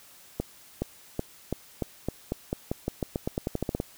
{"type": "accelerating click train", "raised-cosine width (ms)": 2, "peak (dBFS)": -14, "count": 20, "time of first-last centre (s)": [0.4, 3.801], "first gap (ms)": 420, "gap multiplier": 0.89, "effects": ["white hiss -53 dBFS RMS until 3.97 s"]}